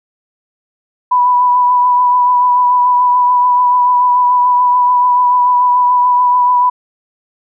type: tone with vibrato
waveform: sine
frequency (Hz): 987.8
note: B5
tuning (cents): 0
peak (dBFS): -7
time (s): 1.11-6.7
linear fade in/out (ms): 10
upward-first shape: triangle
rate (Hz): 6.9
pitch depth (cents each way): 23
effects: none